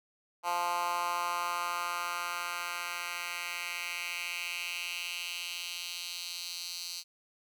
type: tone with high-pass filter sweep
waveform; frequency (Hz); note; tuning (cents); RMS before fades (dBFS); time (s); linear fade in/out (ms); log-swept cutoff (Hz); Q
10% pulse; 174.61; F3; 0; -36; 0.43-7.04; 50; 880 to 4500; 2.6
effects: none